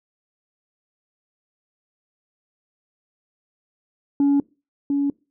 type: tone with echo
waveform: sine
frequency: 282.3 Hz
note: C#4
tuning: 32 cents sharp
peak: -12 dBFS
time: 4.2-4.4 s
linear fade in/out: 2 ms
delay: 700 ms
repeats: 1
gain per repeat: -5 dB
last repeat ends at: 5.1 s
effects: noise-tail reverb RT60 0.3 s tail -24 dB re dry + tanh soft clip ceiling -13 dBFS